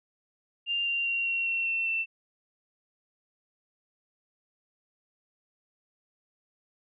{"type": "tone with pitch steps", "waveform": "sine", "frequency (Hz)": [2794, 2775, 2756, 2737, 2718, 2699, 2680], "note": ["F7", "F7", "F7", "F7", "F7", "E7", "E7"], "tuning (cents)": [0, -12, -24, -36, -48, 40, 28], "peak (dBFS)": -26, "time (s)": [0.66, 2.06], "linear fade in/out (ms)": 50, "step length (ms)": 200, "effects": []}